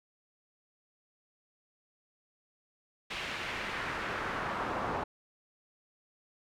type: noise with band-pass filter sweep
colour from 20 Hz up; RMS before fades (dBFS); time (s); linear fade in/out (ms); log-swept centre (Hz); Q
brown; -36; 3.1-5.04; 10; 2800 to 940; 1.4
effects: none